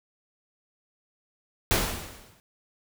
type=noise with exponential decay; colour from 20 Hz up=pink; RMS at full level=-21 dBFS; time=1.71-2.4 s; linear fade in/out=0 ms; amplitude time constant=150 ms; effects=none